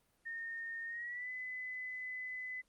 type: tone with pitch glide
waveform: sine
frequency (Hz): 1834 to 2012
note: A#6 to B6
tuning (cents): -29 to +32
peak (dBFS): -40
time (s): 0.25-2.62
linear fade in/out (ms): 20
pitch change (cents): +161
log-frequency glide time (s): 0.86-1.3
effects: pink hiss -75 dBFS RMS until 2.68 s + Opus 32 kbps